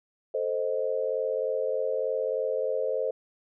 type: chord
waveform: sine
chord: A diminished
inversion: none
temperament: equal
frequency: 440 / 523.3 / 622.3 Hz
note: A4 / C5 / Eb5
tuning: 0 / 0 / 0 cents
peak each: -31 / -28 / -32 dBFS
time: 0.34-3.11 s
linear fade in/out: 5 ms
effects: none